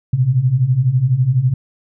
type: beating tone pair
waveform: sine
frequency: 120 / 132 Hz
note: B2 / C3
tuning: -49 / +16 cents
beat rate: 12 Hz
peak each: -17 / -13 dBFS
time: 0.13-1.54 s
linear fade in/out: 5 ms
effects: none